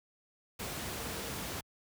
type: tone in noise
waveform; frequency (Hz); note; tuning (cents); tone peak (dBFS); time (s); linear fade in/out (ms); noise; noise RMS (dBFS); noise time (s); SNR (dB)
sine; 458.8; A#4; -28; -49; 0.95-1.32; 10; pink; -39; 0.59-1.61; -13
effects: high-pass 60 Hz 12 dB/octave